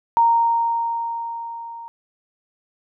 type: tone with level ramp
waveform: sine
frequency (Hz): 928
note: A#5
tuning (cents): -8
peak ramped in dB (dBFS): -11 to -33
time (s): 0.17-1.88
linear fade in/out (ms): 0
effects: none